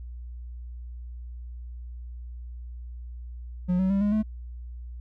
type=tone with pitch steps; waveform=triangle; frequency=180 / 188.3 / 196.97 / 206.1 / 215.5 Hz; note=F#3 / F#3 / G3 / G#3 / A3; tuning=-47 / +31 / +9 / -13 / -36 cents; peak=-19 dBFS; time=3.68-4.23 s; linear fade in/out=20 ms; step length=110 ms; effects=added 60 Hz sine -36 dBFS peak until 5 s